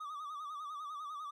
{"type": "tone with vibrato", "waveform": "triangle", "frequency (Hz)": 1199, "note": "D6", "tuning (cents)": 36, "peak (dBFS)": -39, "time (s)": [0, 1.31], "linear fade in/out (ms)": 10, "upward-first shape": "sine", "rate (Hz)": 10, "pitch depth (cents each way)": 93, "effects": []}